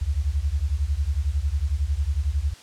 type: beating tone pair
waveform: sine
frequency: 66.3 / 77.3 Hz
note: C2 / D#2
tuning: +23 / -11 cents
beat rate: 11 Hz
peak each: -24 dBFS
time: 0.01-2.54 s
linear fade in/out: 10 ms
effects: white hiss -47 dBFS RMS until 2.62 s + low-pass 7000 Hz 12 dB/octave